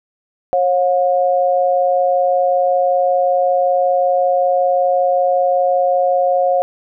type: tone pair together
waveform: sine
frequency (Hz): 543.3 / 718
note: C#5 / F5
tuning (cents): -35 / +48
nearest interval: perfect fourth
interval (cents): 483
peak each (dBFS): -14 / -15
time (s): 0.53-6.62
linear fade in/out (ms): 0
effects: none